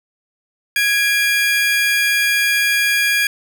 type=tone pair together; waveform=35% pulse; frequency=1657 / 2402 Hz; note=G#6 / D7; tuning=-4 / +38 cents; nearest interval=tritone; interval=642 cents; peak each=-15 dBFS; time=0.76-3.27 s; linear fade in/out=2 ms; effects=none